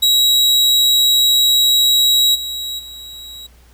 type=tone with level steps; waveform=40% pulse; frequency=3858 Hz; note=B7; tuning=41 cents flat; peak=-9 / -21 / -30 dBFS; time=0.02-3.47 s; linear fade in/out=10 ms; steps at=2.34 / 2.78 s; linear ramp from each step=20 ms; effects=added 60 Hz sine -45 dBFS peak until 3.73 s + pink hiss -52 dBFS RMS until 3.73 s